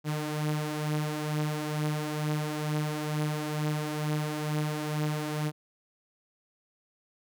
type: beating tone pair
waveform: sawtooth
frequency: 151 / 153.2 Hz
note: D3 / D#3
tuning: +48 / -27 cents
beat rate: 2.2 Hz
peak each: -26 / -31 dBFS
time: 0.04-5.52 s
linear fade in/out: 50 ms
effects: none